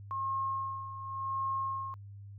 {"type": "tone with tremolo", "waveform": "sine", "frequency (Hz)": 1076, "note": "C6", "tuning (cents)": 48, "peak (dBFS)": -30, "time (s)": [0.11, 1.94], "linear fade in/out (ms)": 0, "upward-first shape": "sine", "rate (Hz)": 0.9, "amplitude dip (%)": 70, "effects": ["added 100 Hz sine -45 dBFS peak until 2.38 s"]}